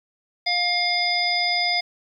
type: harmonic tone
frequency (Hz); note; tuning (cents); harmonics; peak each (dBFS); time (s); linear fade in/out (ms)
708; F5; +23; 1 / 3 / 5 / 7; -26 / -24 / -29 / -23; 0.46-1.81; 10
effects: 9-bit